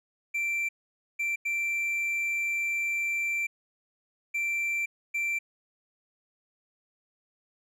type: tone bursts at uneven times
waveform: triangle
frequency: 2349 Hz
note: D7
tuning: in tune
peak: -25 dBFS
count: 5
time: 0.34-0.69 / 1.19-1.36 / 1.45-3.47 / 4.34-4.86 / 5.14-5.39 s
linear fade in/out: 10 ms
effects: none